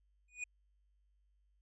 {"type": "tone with exponential growth", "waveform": "square", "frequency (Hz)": 2468, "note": "D#7", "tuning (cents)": -15, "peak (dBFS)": -36, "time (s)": [0.28, 0.44], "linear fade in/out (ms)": 5, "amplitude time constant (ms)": 33, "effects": ["added 50 Hz sine -70 dBFS peak until 1.61 s", "resampled to 24000 Hz"]}